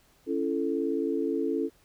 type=chord; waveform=sine; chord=A major; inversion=first; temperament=equal with one note detuned; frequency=277.2 / 336.2 / 440 Hz; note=C#4 / E4 / A4; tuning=0 / +34 / 0 cents; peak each=-30 dBFS; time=0.26-1.7 s; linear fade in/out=50 ms; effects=pink hiss -63 dBFS RMS until 1.84 s